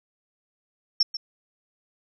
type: tone with echo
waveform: sine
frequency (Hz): 5420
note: E8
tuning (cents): +47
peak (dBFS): -16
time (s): 1-1.03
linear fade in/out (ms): 5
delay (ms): 140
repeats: 1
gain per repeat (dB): -12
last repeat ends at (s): 1.17
effects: none